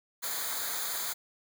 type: noise with comb filter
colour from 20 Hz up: white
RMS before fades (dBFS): -34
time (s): 0.22-1.14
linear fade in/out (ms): 20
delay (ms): 0.36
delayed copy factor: -0.8
effects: none